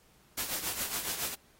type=noise with tremolo; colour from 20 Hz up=white; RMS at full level=-32 dBFS; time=0.37-1.35 s; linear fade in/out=10 ms; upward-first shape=triangle; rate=7.2 Hz; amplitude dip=70%; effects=pink hiss -64 dBFS RMS until 1.59 s + AAC 48 kbps